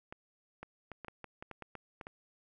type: clicks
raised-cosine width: 0.5 ms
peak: -29 dBFS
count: 12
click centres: 0.125 / 0.63 / 0.917 / 1.047 / 1.083 / 1.243 / 1.425 / 1.513 / 1.623 / 1.753 / 2.012 / 2.069 s
effects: none